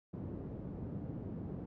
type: band-pass noise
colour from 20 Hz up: pink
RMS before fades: -43 dBFS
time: 0.13-1.66 s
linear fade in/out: 10 ms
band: 100 to 300 Hz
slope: 12 dB/octave
effects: none